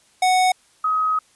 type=tone pair in turn; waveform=square / sine; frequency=740 / 1265.5 Hz; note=F#5 / D#6; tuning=0 / +29 cents; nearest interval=major sixth; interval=929 cents; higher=second; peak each=-15 / -17 dBFS; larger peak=first; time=0.22-0.52 / 0.84-1.19 s; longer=second; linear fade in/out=5 ms; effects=white hiss -57 dBFS RMS until 1.35 s + resampled to 24000 Hz